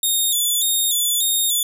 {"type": "tone with vibrato", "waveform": "10% pulse", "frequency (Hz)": 3583, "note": "A7", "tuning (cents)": 31, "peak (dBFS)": -10, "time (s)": [0.03, 1.63], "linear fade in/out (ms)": 2, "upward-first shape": "square", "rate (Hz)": 1.7, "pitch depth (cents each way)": 57, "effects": []}